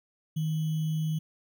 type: tone with sample-and-hold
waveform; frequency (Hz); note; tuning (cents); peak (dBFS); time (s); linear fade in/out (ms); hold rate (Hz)
sine; 157.1; D#3; +17; -26; 0.36-1.19; 10; 3150
effects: none